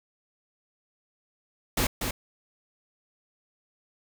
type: noise with echo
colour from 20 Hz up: pink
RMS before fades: -25 dBFS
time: 1.77-1.87 s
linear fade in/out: 5 ms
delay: 240 ms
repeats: 1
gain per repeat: -5 dB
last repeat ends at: 2.11 s
effects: none